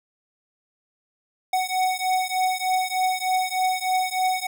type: beating tone pair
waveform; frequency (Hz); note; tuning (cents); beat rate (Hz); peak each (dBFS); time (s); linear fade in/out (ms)
square; 743 / 746.3; F#5 / F#5; +7 / +15; 3.3; -25; 1.53-4.47; 5
effects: none